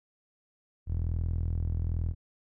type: tone with band-pass filter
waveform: sawtooth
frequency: 41.15 Hz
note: E1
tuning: 2 cents flat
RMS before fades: -30 dBFS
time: 0.86-2.15 s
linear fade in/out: 50 ms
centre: 84 Hz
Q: 2.1
effects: none